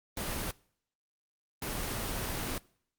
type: noise bursts at uneven times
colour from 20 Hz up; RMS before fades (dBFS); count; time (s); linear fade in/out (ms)
pink; -35; 2; 0.17-0.51 / 1.62-2.58; 2
effects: noise-tail reverb RT60 0.6 s tail -23 dB re dry + Opus 24 kbps